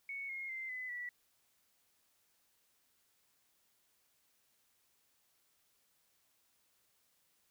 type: tone with pitch steps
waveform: sine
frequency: 2217 / 2148 / 2081 / 2015 / 1952.4 Hz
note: C#7 / C7 / C7 / B6 / B6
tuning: 0 / +45 / -10 / +34 / -20 cents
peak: -40 dBFS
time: 0.09-1.09 s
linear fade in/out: 2 ms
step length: 200 ms
effects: white hiss -75 dBFS RMS until 7.5 s